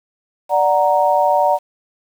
sine chord, D augmented, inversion none, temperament equal, 587.3 / 740 / 932.3 Hz, D5 / F#5 / A#5, 0 / 0 / 0 cents, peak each -16 dBFS, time 0.49-1.59 s, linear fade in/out 50 ms, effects 7-bit

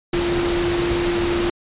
sine tone in noise, 346.7 Hz, F4, 13 cents flat, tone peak -19 dBFS, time 0.13-1.5 s, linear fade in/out 5 ms, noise pink, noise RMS -24 dBFS, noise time 0.13-1.5 s, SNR +2 dB, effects resampled to 8000 Hz

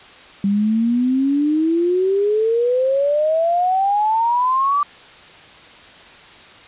sine exponential sweep, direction up, 196 to 1174.7 Hz, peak -14 dBFS, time 0.44-4.83 s, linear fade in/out 2 ms, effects white hiss -42 dBFS RMS until 6.67 s + resampled to 8000 Hz

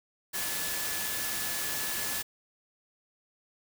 sine tone in noise, 1722 Hz, A6, 38 cents flat, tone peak -41 dBFS, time 0.33-2.23 s, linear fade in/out 20 ms, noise white, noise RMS -33 dBFS, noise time 0.33-2.23 s, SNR -11 dB, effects none

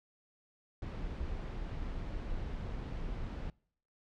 brown noise, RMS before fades -39 dBFS, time 0.82-3.5 s, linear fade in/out 2 ms, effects noise-tail reverb RT60 0.6 s tail -26 dB re dry + low-pass 4000 Hz 12 dB/octave

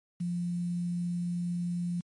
sine tone with quantisation, 174.61 Hz, F3, in tune, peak -29 dBFS, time 0.2-2.01 s, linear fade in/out 10 ms, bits 9, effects MP3 48 kbps

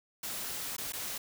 white noise with dropouts, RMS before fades -38 dBFS, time 0.23-1.18 s, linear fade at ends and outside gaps 5 ms, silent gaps 0.767-0.781 / 0.923-0.933 s, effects none

